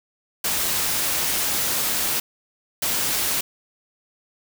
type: noise bursts at uneven times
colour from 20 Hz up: white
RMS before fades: -23 dBFS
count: 2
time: 0.44-2.2 / 2.82-3.41 s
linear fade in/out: 5 ms
effects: none